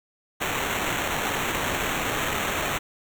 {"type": "noise with sample-and-hold", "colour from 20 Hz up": "blue", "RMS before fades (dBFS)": -27, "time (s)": [0.4, 2.79], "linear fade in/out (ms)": 20, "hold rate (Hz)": 4900, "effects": []}